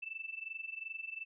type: tone with amplitude modulation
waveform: sine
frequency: 2649 Hz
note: E7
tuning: 8 cents sharp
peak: -37 dBFS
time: 0.02-1.25 s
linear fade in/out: 10 ms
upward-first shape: sine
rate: 22.7 Hz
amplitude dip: 85%
effects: none